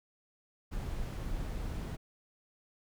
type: noise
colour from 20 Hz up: brown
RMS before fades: -37 dBFS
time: 0.71-1.97 s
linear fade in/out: 20 ms
effects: none